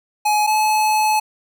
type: tone pair in turn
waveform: square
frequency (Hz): 843 / 858.7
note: G#5 / A5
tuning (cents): +26 / -42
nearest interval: unison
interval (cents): 32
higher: second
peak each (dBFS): -15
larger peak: neither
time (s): 0.25-0.47 / 0.47-1.2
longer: second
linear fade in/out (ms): 10
effects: none